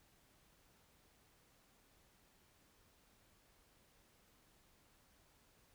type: silence
effects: pink hiss -71 dBFS RMS until 5.74 s